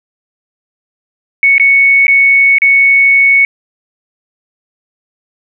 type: tone with dropouts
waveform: sine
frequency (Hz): 2217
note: C#7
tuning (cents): 0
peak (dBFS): -4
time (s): 1.43-3.45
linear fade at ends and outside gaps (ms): 1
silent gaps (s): 1.581-1.598 / 2.068-2.081 / 2.584-2.619
effects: none